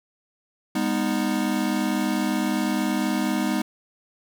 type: chord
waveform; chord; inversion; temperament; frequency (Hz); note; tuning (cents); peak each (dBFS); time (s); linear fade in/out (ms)
square; G# minor; none; equal with one note detuned; 202.8 / 246.9 / 311.1; G#3 / B3 / D#4; -41 / 0 / 0; -27; 0.75-3.62; 5
effects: none